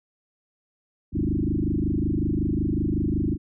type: tone with frequency modulation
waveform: sine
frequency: 190 Hz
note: F#3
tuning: 46 cents sharp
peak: -21 dBFS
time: 1.12-3.38 s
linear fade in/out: 50 ms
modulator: 25.4 Hz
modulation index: 5.7
effects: none